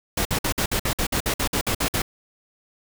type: noise bursts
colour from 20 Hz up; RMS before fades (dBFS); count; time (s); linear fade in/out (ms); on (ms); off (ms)
pink; -23; 14; 0.17-2.02; 5; 82; 54
effects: none